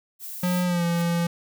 violet noise, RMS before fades -36 dBFS, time 0.19-0.65 s, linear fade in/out 50 ms
square tone with pitch glide, 179.5 to 170.7 Hz, F3 to F3, +48 to -39 cents, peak -22 dBFS, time 0.43-1.27 s, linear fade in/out 5 ms, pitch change -87 cents, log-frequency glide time 0.65-0.84 s
white noise with exponential growth, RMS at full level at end -37 dBFS, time 0.84-1.02 s, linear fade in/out 5 ms, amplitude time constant 39 ms
effects none

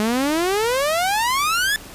sawtooth exponential sweep, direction up, 207.7 to 1760 Hz, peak -14 dBFS, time 0-1.76 s, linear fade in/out 0 ms, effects pink hiss -39 dBFS RMS until 1.94 s + resampled to 32000 Hz

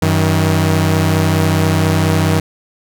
sawtooth tone pair together, 94.42 / 158.8 Hz, F#2 / D#3, +36 / +36 cents, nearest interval major sixth, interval 900 cents, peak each -10 dBFS, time 0.02-2.4 s, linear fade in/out 5 ms, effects none

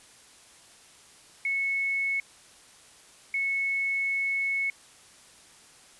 sine tone pair in turn, 2200 / 2200 Hz, C#7 / C#7, -14 / -14 cents, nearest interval unison, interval 0 cents, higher neither, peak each -25 dBFS, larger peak neither, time 1.45-2.2 / 3.34-4.7 s, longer second, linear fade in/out 2 ms, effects white hiss -54 dBFS RMS until 5.99 s + resampled to 24000 Hz

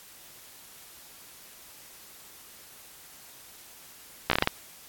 slowing click train, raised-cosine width 0.3 ms, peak -5 dBFS, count 7, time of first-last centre 4.3-4.474 s, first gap 14 ms, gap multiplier 1.29, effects white hiss -50 dBFS RMS until 4.88 s + AAC 64 kbps

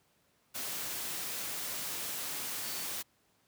sine tone in noise, 4512 Hz, C#8, 30 cents sharp, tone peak -47 dBFS, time 2.63-2.85 s, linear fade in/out 20 ms, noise white, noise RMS -38 dBFS, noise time 0.54-3.03 s, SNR -12 dB, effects pink hiss -71 dBFS RMS until 3.47 s + high-pass 100 Hz 12 dB/octave

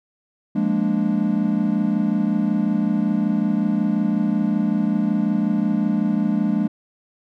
triangle chord, Bb dominant seventh, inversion second, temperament equal, 174.61 / 207.7 / 233.1 / 293.7 Hz, F3 / Ab3 / Bb3 / D4, 0 / 0 / 0 / 0 cents, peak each -24 / -18 / -22 / -23 dBFS, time 0.55-6.68 s, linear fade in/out 10 ms, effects none

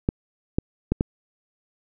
clicks, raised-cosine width 3 ms, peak -7 dBFS, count 4, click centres 0.089 / 0.585 / 0.92 / 1.009 s, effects none

